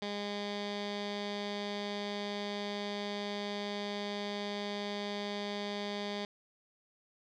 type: tone with low-pass filter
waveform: 15% pulse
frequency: 204.4 Hz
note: G#3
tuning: 27 cents flat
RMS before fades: -38 dBFS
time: 0.02-6.25 s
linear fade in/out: 2 ms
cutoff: 4100 Hz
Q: 3.3
effects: none